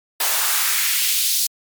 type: noise with high-pass filter sweep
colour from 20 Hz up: white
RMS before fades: -19 dBFS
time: 0.2-1.47 s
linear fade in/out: 5 ms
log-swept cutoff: 640 to 4900 Hz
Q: 1.4
effects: MP3 96 kbps